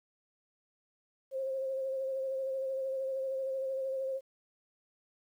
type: tone with vibrato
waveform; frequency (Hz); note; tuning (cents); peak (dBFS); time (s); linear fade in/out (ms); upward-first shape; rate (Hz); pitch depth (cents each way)
sine; 532; C5; +29; -32; 1.31-4.21; 50; sine; 13; 25
effects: 11-bit